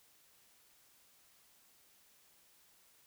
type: silence
effects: white hiss -67 dBFS RMS until 3.06 s